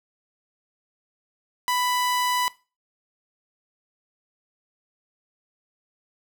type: tone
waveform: sawtooth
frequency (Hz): 992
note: B5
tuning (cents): +7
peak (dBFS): -18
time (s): 1.68-2.48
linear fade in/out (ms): 0
effects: noise-tail reverb RT60 0.3 s tail -19 dB re dry